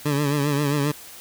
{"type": "tone with vibrato", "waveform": "20% pulse", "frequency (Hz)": 144.4, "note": "D3", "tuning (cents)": -29, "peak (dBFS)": -15, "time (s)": [0.05, 0.92], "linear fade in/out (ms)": 10, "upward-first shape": "triangle", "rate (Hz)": 7.5, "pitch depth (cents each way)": 78, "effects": ["white hiss -42 dBFS RMS until 1.2 s"]}